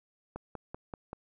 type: click train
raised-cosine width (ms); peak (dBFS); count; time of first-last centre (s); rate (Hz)
1; -25; 5; 0.36-1.131; 5.19
effects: none